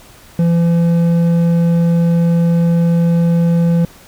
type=tone with hard clipping; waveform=sine; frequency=169.3 Hz; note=E3; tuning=46 cents sharp; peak=-11 dBFS; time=0.39-3.85 s; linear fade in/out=2 ms; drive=6 dB; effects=pink hiss -42 dBFS RMS until 4.07 s